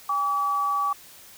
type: tone pair together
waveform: sine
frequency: 810 / 1145.5 Hz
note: G#5 / D6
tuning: -43 / -44 cents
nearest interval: tritone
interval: 599 cents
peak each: -31 / -22 dBFS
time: 0.09-0.93 s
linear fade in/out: 5 ms
effects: white hiss -48 dBFS RMS until 1.37 s